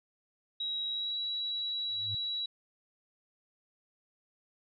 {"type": "tone with pitch glide", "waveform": "sine", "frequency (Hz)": [3849, 3903], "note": ["B7", "B7"], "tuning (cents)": [-45, -21], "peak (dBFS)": -32, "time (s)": [0.6, 2.46], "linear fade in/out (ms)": 5, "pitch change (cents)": 24, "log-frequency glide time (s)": [0.89, 1.17]}
{"type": "tone with exponential growth", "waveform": "sine", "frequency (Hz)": 104.2, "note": "G#2", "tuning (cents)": 6, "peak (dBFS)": -35, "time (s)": [1.83, 2.15], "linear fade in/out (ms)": 5, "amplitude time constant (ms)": 68}
{"effects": []}